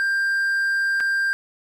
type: tone with dropouts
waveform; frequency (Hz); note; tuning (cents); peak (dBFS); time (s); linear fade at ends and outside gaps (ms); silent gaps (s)
triangle; 1589; G6; +23; -17; 0-1.33; 0; 1.002-1.006
effects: none